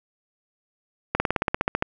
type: slowing click train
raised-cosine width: 0.5 ms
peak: -6 dBFS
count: 12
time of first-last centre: 1.15-1.824 s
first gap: 50 ms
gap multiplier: 1.04
effects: none